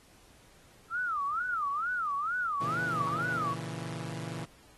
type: tone with vibrato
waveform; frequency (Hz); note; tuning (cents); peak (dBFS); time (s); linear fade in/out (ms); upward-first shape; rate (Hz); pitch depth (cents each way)
sine; 1290; E6; -38; -29; 0.9-3.56; 50; sine; 2.2; 250
type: chord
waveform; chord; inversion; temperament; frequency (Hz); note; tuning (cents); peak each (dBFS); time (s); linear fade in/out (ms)
sawtooth; A# diminished; none; equal; 116.54 / 138.59 / 164.81; A#2 / C#3 / E3; 0 / 0 / 0; -37 / -38 / -35; 2.6-4.46; 20
effects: pink hiss -60 dBFS RMS until 4.77 s + AAC 32 kbps